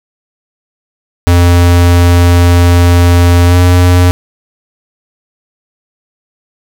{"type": "tone with pitch glide", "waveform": "square", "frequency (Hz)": [87.31, 89.14], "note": ["F2", "F2"], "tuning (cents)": [0, 36], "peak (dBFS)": -4, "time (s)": [1.27, 4.11], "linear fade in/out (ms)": 0, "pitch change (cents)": 36, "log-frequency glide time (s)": [3.46, 3.57], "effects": []}